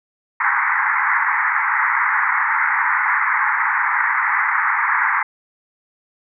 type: band-pass noise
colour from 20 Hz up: white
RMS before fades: -18 dBFS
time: 0.4-5.23 s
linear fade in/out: 5 ms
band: 850 to 2100 Hz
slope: 96 dB/octave
effects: none